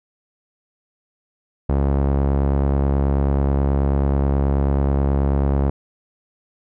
sawtooth tone with low-pass filter, 69.3 Hz, C#2, in tune, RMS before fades -18 dBFS, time 1.69-5.7 s, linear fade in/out 5 ms, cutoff 810 Hz, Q 0.87, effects none

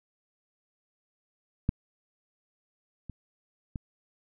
clicks, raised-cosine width 5 ms, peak -12 / -27 / -22 dBFS, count 3, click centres 1.691 / 3.097 / 3.758 s, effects none

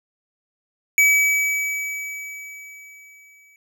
square tone with exponential decay, 2285 Hz, D7, 48 cents flat, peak -12 dBFS, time 0.98-3.56 s, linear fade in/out 1 ms, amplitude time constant 560 ms, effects none

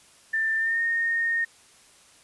sine tone with pitch glide, 1783 to 1842.7 Hz, A6 to A#6, +22 to -21 cents, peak -22 dBFS, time 0.33-1.45 s, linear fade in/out 10 ms, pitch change +57 cents, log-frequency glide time 0.56-0.81 s, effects white hiss -55 dBFS RMS until 2.23 s + resampled to 24000 Hz

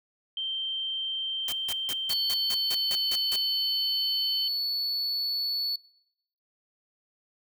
sine tone with pitch glide, 3136 to 3063 Hz, G7 to G7, 0 to -41 cents, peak -29 dBFS, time 0.37-4.48 s, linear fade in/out 2 ms, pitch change -41 cents, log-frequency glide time 1.99-3.08 s
white noise bursts, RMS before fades -34 dBFS, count 10, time 1.48-3.36 s, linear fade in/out 2 ms, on 44 ms, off 160 ms
triangle tone, 4435 Hz, C#8, in tune, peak -25 dBFS, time 2.1-5.76 s, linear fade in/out 5 ms
effects noise-tail reverb RT60 0.9 s tail -25 dB re dry

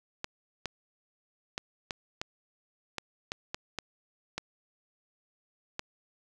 clicks, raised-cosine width 0.2 ms, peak -16 dBFS, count 11, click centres 0.244 / 0.657 / 1.579 / 1.908 / 2.215 / 2.983 / 3.319 / 3.545 / 3.787 / 4.38 / 5.794 s, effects none

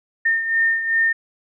sine beating tone pair, 1818 / 1820.6 Hz, A#6 / A#6, -44 / -41 cents, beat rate 2.6 Hz, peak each -17 / -24 dBFS, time 0.25-1.13 s, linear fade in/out 10 ms, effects none

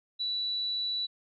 sine tone, 3947 Hz, B7, 2 cents flat, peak -29 dBFS, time 0.19-1.07 s, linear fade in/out 20 ms, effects none

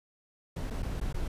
brown noise with dropouts, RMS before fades -33 dBFS, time 0.56-1.28 s, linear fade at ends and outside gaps 5 ms, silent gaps 0.701-0.706 / 0.824-0.828 / 1.002-1.011 / 1.128-1.142 s, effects resampled to 32000 Hz

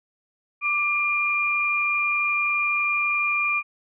sine tone pair together, 1174.7 / 2402 Hz, D6 / D7, 0 / +38 cents, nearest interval octave, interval 1238 cents, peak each -27 / -21 dBFS, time 0.61-3.63 s, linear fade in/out 50 ms, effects none

